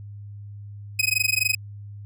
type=tone with amplitude modulation; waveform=sawtooth; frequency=2526 Hz; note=D#7; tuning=26 cents sharp; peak=-13 dBFS; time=0.99-1.55 s; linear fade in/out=5 ms; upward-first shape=sine; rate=23.8 Hz; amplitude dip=100%; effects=added 102 Hz sine -36 dBFS peak until 2.05 s